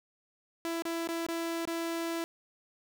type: tone with dropouts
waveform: sawtooth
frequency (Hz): 333.2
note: E4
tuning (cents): +19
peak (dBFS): -28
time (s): 0.65-2.24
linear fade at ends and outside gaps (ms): 0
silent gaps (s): 0.822-0.853 / 1.074-1.089 / 1.265-1.286 / 1.653-1.675
effects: none